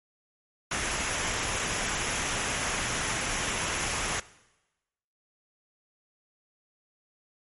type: noise with comb filter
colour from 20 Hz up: pink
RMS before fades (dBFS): -30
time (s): 0.71-4.2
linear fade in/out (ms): 5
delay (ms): 0.23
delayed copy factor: -0.5
effects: noise-tail reverb RT60 1.0 s tail -19 dB re dry + MP3 48 kbps